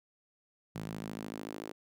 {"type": "tone with high-pass filter sweep", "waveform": "sawtooth", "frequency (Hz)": 53.5, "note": "A1", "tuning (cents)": -48, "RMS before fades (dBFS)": -42, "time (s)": [0.75, 1.72], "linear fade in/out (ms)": 5, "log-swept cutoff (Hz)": [150, 340], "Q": 2.1, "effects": []}